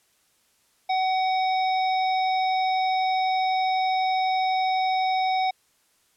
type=harmonic tone; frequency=752 Hz; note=F#5; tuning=28 cents sharp; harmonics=1 / 3 / 5 / 7; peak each=-21 / -32 / -35 / -39 dBFS; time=0.89-5.51 s; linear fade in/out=10 ms; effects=white hiss -65 dBFS RMS until 6.16 s + low-pass 12000 Hz 12 dB/octave